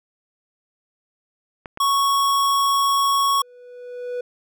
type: clicks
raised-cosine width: 0.5 ms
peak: -18 dBFS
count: 2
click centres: 1.658 / 1.774 s
type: tone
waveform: square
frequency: 1108.7 Hz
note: C#6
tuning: in tune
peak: -17 dBFS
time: 1.8-3.42 s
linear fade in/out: 5 ms
type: tone with exponential growth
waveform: triangle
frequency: 491.8 Hz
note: B4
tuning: 7 cents flat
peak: -21 dBFS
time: 2.92-4.21 s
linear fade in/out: 5 ms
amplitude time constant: 280 ms
effects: none